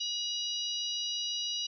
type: harmonic tone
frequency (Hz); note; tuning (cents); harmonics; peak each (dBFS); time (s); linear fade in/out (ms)
966; B5; -39; 3 / 4 / 5 / 6; -35 / -37 / -39 / -41; 0-1.67; 10
effects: none